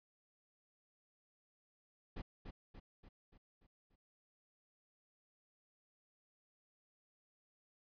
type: noise with echo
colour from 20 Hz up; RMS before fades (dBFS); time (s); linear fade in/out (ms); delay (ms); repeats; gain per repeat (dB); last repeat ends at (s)
brown; -44; 2.16-2.22; 10; 290; 6; -5; 3.96
effects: resampled to 11025 Hz